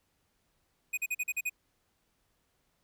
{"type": "tone bursts", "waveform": "square", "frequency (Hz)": 2489, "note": "D#7", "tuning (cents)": 0, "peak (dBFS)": -30, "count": 7, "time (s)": [0.93, 1.497], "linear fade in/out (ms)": 10, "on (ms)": 45, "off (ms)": 42, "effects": ["pink hiss -75 dBFS RMS until 2.83 s"]}